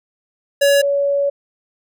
square / sine tone pair in turn, 564 / 564 Hz, C#5 / C#5, +30 / +30 cents, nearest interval unison, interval 0 cents, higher neither, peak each -11 / -14 dBFS, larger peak first, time 0.61-0.82 / 0.82-1.3 s, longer second, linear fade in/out 10 ms, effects none

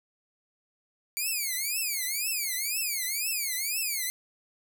5% pulse tone with vibrato, 2300 Hz, D7, 37 cents flat, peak -19 dBFS, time 1.17-4.1 s, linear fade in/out 0 ms, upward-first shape triangle, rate 2 Hz, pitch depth 280 cents each way, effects none

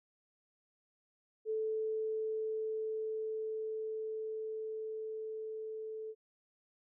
sine tone with level ramp, 437.7 Hz, A4, 9 cents flat, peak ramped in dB -32 to -40 dBFS, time 1.45-6.15 s, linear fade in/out 50 ms, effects none

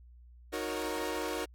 sawtooth chord, D# minor seventh, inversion none, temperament equal with one note detuned, 311.1 / 365.3 / 466.2 / 554.4 Hz, D#4 / F#4 / A#4 / C#5, 0 / -22 / 0 / 0 cents, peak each -35 / -35 / -34 / -37 dBFS, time 0.52-1.46 s, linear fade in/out 20 ms, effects added 60 Hz sine -52 dBFS peak until 1.54 s + AAC 64 kbps

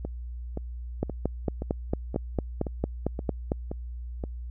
two click trains, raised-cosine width 2 ms, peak -19 / -12 dBFS, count 9 / 12, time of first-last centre 0.05-4.238 / 1.03-3.519 s, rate 1.91 / 4.42 Hz, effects added 60 Hz sine -34 dBFS peak until 4.5 s

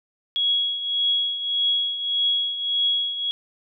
sine tone with tremolo, 3328 Hz, G#7, 3 cents sharp, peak -17 dBFS, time 0.36-3.31 s, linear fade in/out 0 ms, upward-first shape triangle, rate 1.7 Hz, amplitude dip 70%, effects none

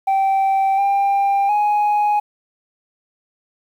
sine tone with pitch steps, 777 / 795 / 833 Hz, G5 / G5 / G#5, -16 / +24 / +5 cents, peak -11 dBFS, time 0.07-2.2 s, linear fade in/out 10 ms, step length 710 ms, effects tanh soft clip ceiling -13 dBFS + 8-bit

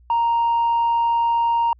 sine tone, 932.3 Hz, A#5, in tune, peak -14 dBFS, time 0.1-1.73 s, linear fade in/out 2 ms, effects tanh soft clip ceiling -14 dBFS + added 60 Hz sine -48 dBFS peak until 1.79 s

